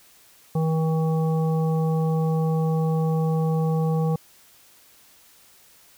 harmonic tone, 160 Hz, D#3, 49 cents sharp, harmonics 1 / 3 / 5 / 7, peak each -20 / -28 / -33 / -39 dBFS, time 0.55-4.16 s, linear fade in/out 5 ms, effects white hiss -54 dBFS RMS until 5.97 s

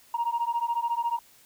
sine beating tone pair, 932.3 / 946.3 Hz, A#5 / A#5, 0 / +26 cents, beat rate 14 Hz, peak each -27 dBFS, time 0.14-1.19 s, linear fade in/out 5 ms, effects tanh soft clip ceiling -20 dBFS + white hiss -57 dBFS RMS until 1.45 s

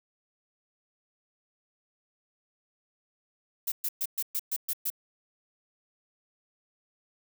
violet noise bursts, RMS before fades -30 dBFS, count 8, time 3.67-4.902 s, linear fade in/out 5 ms, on 49 ms, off 120 ms, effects none

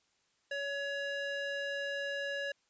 square tone with band-pass filter, 562 Hz, C#5, 24 cents sharp, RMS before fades -37 dBFS, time 0.51-2.52 s, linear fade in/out 5 ms, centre 1800 Hz, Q 1.1, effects white hiss -74 dBFS RMS until 2.69 s + resampled to 16000 Hz

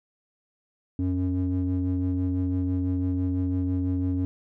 triangle ring-modulated tone, 92.5 Hz, F#2, in tune, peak -18 dBFS, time 0.99-4.25 s, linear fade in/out 0 ms, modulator 182 Hz, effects none

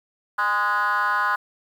sine tone with frequency modulation, 1244.5 Hz, D#6, in tune, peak -17 dBFS, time 0.38-1.36 s, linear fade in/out 10 ms, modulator 214 Hz, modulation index 1.6, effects tanh soft clip ceiling -17 dBFS + 8-bit

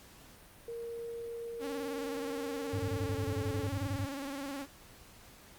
sine tone with pitch glide, 466.2 to 437.5 Hz, A#4 to A4, 0 to -10 cents, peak -38 dBFS, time 0.68-3.67 s, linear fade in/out 2 ms, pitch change -110 cents, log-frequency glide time 2.54-3.36 s
sawtooth tone with vibrato, 277.2 Hz, C#4, in tune, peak -34 dBFS, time 1.59-4.67 s, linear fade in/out 50 ms, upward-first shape square, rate 19 Hz, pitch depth 50 cents each way
triangle tone bursts, 100.3 Hz, G2, 40 cents sharp, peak -30 dBFS, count 15, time 2.73-4.053 s, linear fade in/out 5 ms, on 63 ms, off 27 ms
effects pink hiss -56 dBFS RMS until 5.58 s + Opus 48 kbps

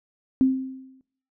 sine tone with exponential decay, 262.5 Hz, C4, 6 cents sharp, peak -13 dBFS, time 0.41-1.01 s, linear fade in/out 0 ms, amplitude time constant 130 ms, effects noise-tail reverb RT60 0.5 s tail -17 dB re dry

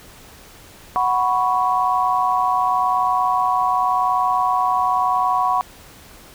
sine chord, F# suspended fourth, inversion none, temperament equal, 740 / 987.8 / 1108.7 Hz, F#5 / B5 / C#6, 0 / 0 / 0 cents, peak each -20 dBFS, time 0.96-5.61 s, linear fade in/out 0 ms, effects pink hiss -44 dBFS RMS until 6.34 s

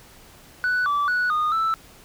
sine tone with pitch steps, 1486 / 1158 / 1473 / 1229 / 1321 Hz, F#6 / D6 / F#6 / D#6 / E6, +7 / -25 / -8 / -22 / +3 cents, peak -17 dBFS, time 0.64-1.74 s, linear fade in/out 0 ms, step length 220 ms, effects tanh soft clip ceiling -18 dBFS + pink hiss -49 dBFS RMS until 2.04 s

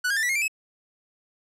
45% pulse tone with pitch steps, 1480 / 1623.3 / 1780.5 / 1952.9 / 2142 / 2349 / 2577 Hz, F#6 / G#6 / A6 / B6 / C7 / D7 / E7, 0 / -40 / +20 / -20 / +40 / 0 / -40 cents, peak -22 dBFS, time 0.04-0.481 s, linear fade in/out 10 ms, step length 63 ms, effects low-pass 12000 Hz 12 dB/octave

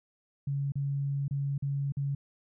sine tone with dropouts, 140 Hz, C#3, 18 cents sharp, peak -28 dBFS, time 0.47-2.15 s, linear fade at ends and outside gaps 5 ms, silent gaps 0.721-0.755 / 1.281-1.309 / 1.58-1.623 / 1.922-1.969 s, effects none

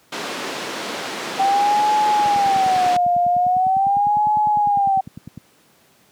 pink band-pass noise, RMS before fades -28 dBFS, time 0.12-2.97 s, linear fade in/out 5 ms, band 270 to 5300 Hz, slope 12 dB/octave
sine tone with vibrato, 772 Hz, G5, 27 cents flat, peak -14 dBFS, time 1.39-5.01 s, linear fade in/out 10 ms, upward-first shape sine, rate 0.42 Hz, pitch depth 160 cents each way
click train, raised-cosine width 5 ms, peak -17 dBFS, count 32, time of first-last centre 2.26-5.376 s, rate 9.95 Hz
effects pink hiss -55 dBFS RMS until 6.11 s + high-pass 150 Hz 12 dB/octave

